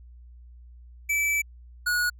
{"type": "tone pair in turn", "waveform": "square", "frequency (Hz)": [2310, 1455.2], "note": ["D7", "F#6"], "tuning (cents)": [-29, -29], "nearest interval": "minor sixth", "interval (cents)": 800, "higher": "first", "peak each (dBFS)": -23, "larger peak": "neither", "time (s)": [[1.09, 1.42], [1.86, 2.1]], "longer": "first", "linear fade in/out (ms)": 10, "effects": ["added 60 Hz sine -45 dBFS peak until 2.19 s"]}